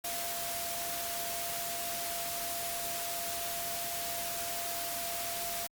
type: tone in noise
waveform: sine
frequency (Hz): 688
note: F5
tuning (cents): -26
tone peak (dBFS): -40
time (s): 0.04-5.67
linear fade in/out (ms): 5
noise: white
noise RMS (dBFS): -37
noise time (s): 0.04-5.67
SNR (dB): -6
effects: Opus 48 kbps